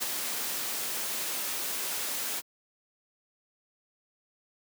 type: noise with ADSR envelope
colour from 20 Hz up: white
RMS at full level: -29 dBFS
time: 0-2.42 s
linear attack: 27 ms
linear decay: 13 ms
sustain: -4 dB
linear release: 38 ms
effects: high-pass 200 Hz 12 dB/octave

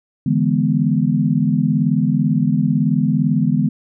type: chord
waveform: sine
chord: E dominant seventh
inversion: third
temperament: equal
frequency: 146.83 / 164.81 / 207.7 / 246.9 Hz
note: D3 / E3 / G#3 / B3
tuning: 0 / 0 / 0 / 0 cents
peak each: -19 dBFS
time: 0.26-3.69 s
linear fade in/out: 5 ms
effects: none

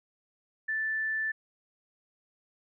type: tone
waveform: sine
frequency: 1760 Hz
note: A6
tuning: in tune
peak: -28 dBFS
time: 0.68-1.32 s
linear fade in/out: 10 ms
effects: none

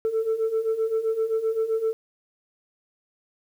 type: beating tone pair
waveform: sine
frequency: 440 / 447.7 Hz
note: A4 / A4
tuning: 0 / +30 cents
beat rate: 7.7 Hz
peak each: -26 / -22 dBFS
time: 0.05-1.93 s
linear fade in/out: 0 ms
effects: tanh soft clip ceiling -18 dBFS + 9-bit

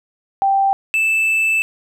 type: tone pair in turn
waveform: sine / triangle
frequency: 784 / 2637 Hz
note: G5 / E7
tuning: 0 / 0 cents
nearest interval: octave + major sixth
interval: 2100 cents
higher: second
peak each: -12 dBFS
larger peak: neither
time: 0.42-0.73 / 0.94-1.62 s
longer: second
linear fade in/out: 0 ms
effects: none

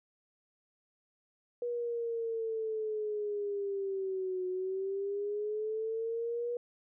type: linear two-way sweep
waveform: sine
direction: down then up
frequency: 483.4 to 365.7 to 483.4 Hz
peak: -32 dBFS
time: 1.62-6.57 s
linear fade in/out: 2 ms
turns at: 4.47 s
effects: none

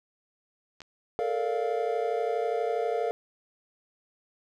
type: clicks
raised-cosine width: 0.2 ms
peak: -27 dBFS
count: 2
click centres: 0.805 / 0.818 s
type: chord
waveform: triangle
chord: Bb major seventh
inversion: third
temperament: equal with one note detuned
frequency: 433.9 / 466.2 / 587.3 / 698.5 Hz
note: A4 / Bb4 / D5 / F5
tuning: -24 / 0 / 0 / 0 cents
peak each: -30 / -28 / -33 / -29 dBFS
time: 1.19-3.11 s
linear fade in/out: 0 ms
effects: none

